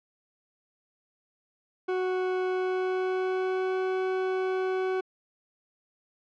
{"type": "tone with pitch glide", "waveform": "40% pulse", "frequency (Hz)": [370, 374.9], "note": ["F#4", "F#4"], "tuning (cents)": [0, 23], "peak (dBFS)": -25, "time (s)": [1.88, 5.01], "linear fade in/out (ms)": 10, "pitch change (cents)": 23, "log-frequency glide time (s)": [2.46, 3.77], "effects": ["low-pass 2000 Hz 12 dB/octave"]}